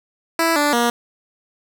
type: tone with pitch steps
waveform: 10% pulse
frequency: 330.2 / 292.5 / 237.6 Hz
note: E4 / D4 / A#3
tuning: +3 / -7 / +33 cents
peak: -7 dBFS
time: 0.39-0.9 s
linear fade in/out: 2 ms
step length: 170 ms
effects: none